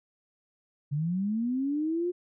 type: linear sweep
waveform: sine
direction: up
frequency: 138.5 to 361.2 Hz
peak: -26 dBFS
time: 0.91-2.12 s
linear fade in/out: 20 ms
effects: none